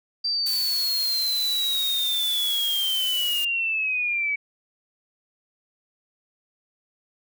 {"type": "linear sweep", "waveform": "sine", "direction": "down", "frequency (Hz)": [4699, 2262], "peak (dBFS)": -22, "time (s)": [0.24, 4.36], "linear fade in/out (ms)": 10}
{"type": "noise", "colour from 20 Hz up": "blue", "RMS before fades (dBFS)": -32, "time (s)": [0.46, 3.45], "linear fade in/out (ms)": 5}
{"effects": []}